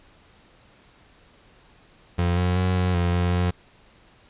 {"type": "tone with pitch steps", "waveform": "30% pulse", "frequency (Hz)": [87.3, 90, 91.8, 90.8, 87.2, 88.3, 89.1], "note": ["F2", "F#2", "F#2", "F#2", "F2", "F2", "F2"], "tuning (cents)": [0, -47, -13, -32, -2, 20, 35], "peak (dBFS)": -17, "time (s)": [2.18, 3.51], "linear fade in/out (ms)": 10, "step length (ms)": 190, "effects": ["pink hiss -55 dBFS RMS until 4.29 s", "resampled to 8000 Hz"]}